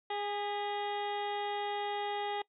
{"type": "harmonic tone with a mistuned harmonic", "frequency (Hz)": 410.4, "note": "G#4", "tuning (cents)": -21, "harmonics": [1, 2, 3, 4, 5, 6, 7, 8, 9], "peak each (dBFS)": [-39, -35, -48, -53, -45, -52, -51, -47, -50], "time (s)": [0.1, 2.42], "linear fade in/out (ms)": 5, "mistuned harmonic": 5, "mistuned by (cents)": -61, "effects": ["noise-tail reverb RT60 0.1 s tail -21 dB re dry"]}